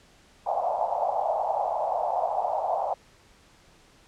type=band-pass noise; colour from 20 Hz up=pink; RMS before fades=-27 dBFS; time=0.46-2.94 s; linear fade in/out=5 ms; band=640 to 850 Hz; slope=48 dB/octave; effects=pink hiss -57 dBFS RMS until 4.07 s + low-pass 8000 Hz 12 dB/octave